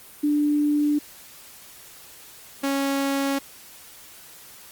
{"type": "tone pair in turn", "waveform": ["sine", "sawtooth"], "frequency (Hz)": [294.9, 275.9], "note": ["D4", "C#4"], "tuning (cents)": [7, -8], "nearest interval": "minor second", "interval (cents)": 115, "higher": "first", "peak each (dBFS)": -18, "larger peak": "neither", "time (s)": [[0.23, 0.99], [2.63, 3.39]], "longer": "neither", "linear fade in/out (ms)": 10, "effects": ["white hiss -46 dBFS RMS until 4.71 s", "Opus 32 kbps"]}